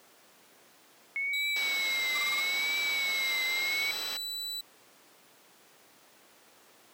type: tone with vibrato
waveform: sine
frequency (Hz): 2189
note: C#7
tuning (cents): -22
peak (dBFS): -29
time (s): 1.16-3.91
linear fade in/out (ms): 0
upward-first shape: triangle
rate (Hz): 0.77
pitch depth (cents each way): 100
type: tone with pitch glide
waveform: 40% pulse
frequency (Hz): 3901 to 3962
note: B7 to B7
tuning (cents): -22 to +5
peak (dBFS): -33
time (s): 1.33-4.61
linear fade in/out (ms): 5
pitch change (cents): +27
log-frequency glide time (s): 3.04-3.91
type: low-pass noise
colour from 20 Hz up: white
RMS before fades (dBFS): -40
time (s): 1.56-4.17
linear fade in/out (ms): 2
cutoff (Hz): 5900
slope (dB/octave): 48
type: tone bursts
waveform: sawtooth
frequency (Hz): 1174.7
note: D6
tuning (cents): 0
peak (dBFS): -31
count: 5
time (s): 2.15-2.404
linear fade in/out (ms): 5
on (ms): 30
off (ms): 26
effects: pink hiss -58 dBFS RMS until 6.93 s + high-pass 300 Hz 12 dB/octave